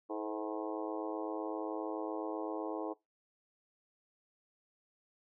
harmonic tone with a mistuned harmonic, 107.5 Hz, A2, 40 cents flat, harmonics 3 / 4 / 5 / 6 / 7 / 8 / 9 / 10, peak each -40 / -42 / -44 / -46 / -47 / -48 / -49 / -50 dBFS, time 0.09-2.94 s, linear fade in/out 20 ms, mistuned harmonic 5, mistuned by -63 cents, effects noise-tail reverb RT60 0.2 s tail -23 dB re dry

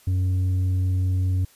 sine tone with tanh clipping, 92.5 Hz, F#2, in tune, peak -20 dBFS, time 0.07-1.45 s, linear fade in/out 5 ms, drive 4 dB, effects white hiss -55 dBFS RMS until 1.55 s + resampled to 32000 Hz

